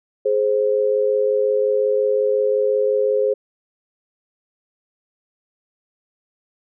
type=tone pair together; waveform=sine; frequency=419.4 / 525 Hz; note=G#4 / C5; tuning=+17 / +6 cents; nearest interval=major third; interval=389 cents; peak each=-18 dBFS; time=0.25-3.34 s; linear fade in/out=10 ms; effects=none